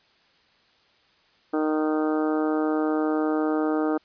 harmonic tone, 154.7 Hz, D#3, 10 cents flat, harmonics 2 / 3 / 4 / 5 / 6 / 7 / 8 / 9 / 10, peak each -23 / -28 / -32 / -33 / -39 / -43 / -35 / -41 / -43 dBFS, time 1.53-3.98 s, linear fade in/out 10 ms, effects white hiss -61 dBFS RMS until 4.04 s + resampled to 11025 Hz

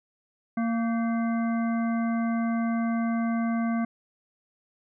harmonic tone with a mistuned harmonic, 230 Hz, A#3, 23 cents flat, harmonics 1 / 3 / 5 / 7 / 9, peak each -24 / -34 / -38 / -41 / -43 dBFS, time 0.57-3.85 s, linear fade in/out 5 ms, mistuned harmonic 7, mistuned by -69 cents, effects none

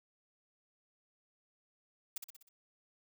blue noise with echo, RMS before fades -39 dBFS, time 2.16-2.18 s, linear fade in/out 5 ms, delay 62 ms, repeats 5, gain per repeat -5 dB, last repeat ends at 2.49 s, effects none

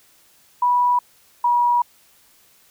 sine tone pair in turn, 979 / 963.9 Hz, B5 / B5, -15 / -42 cents, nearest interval unison, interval 27 cents, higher first, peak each -14 dBFS, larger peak neither, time 0.62-0.99 / 1.44-1.82 s, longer second, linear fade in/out 5 ms, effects white hiss -55 dBFS RMS until 2.7 s

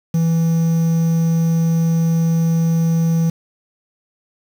triangle tone with quantisation, 164.81 Hz, E3, in tune, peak -11 dBFS, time 0.14-3.3 s, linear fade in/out 5 ms, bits 6, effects none

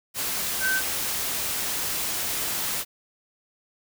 sine tone in noise, 1539 Hz, G6, 32 cents flat, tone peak -22 dBFS, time 0.6-0.82 s, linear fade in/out 50 ms, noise white, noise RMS -28 dBFS, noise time 0.14-2.85 s, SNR +3 dB, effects none

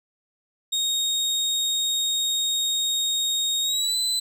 30% pulse tone with pitch glide, 3729 to 4020 Hz, A#7 to B7, 0 to +30 cents, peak -19 dBFS, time 0.72-4.2 s, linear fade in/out 10 ms, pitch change +130 cents, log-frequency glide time 3.62-3.97 s, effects none

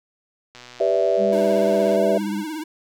click train, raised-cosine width 0.2 ms, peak -24 dBFS, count 174, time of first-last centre 0.55-1.957 s, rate 123 Hz
sine chord, E minor seventh, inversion first, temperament equal with one note detuned, 392 / 493.9 / 583.6 / 659.3 Hz, G4 / B4 / D5 / E5, 0 / 0 / -11 / 0 cents, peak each -23 / -23 / -22 / -20 dBFS, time 0.8-2.18 s, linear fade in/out 5 ms
sine tone, 201.3 Hz, G3, 46 cents sharp, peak -24 dBFS, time 1.17-2.45 s, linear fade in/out 50 ms
square tone with vibrato, 311.1 Hz, D#4, in tune, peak -28 dBFS, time 1.32-2.64 s, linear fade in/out 10 ms, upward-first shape triangle, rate 17 Hz, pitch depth 92 cents each way
effects none

